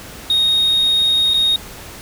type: tone with dropouts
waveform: triangle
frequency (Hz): 3729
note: A#7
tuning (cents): 0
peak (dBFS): -10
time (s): 0.3-1.56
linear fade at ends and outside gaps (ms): 2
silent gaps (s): 1.337-1.342
effects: tanh soft clip ceiling -6 dBFS + pink hiss -35 dBFS RMS until 2.01 s